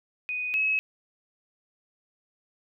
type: tone pair in turn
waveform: sine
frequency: 2489 / 2569 Hz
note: D#7 / E7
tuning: 0 / -45 cents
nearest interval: minor second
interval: 55 cents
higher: second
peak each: -28 / -22 dBFS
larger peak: second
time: 0.29-0.54 / 0.54-0.79 s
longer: neither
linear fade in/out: 0 ms
effects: none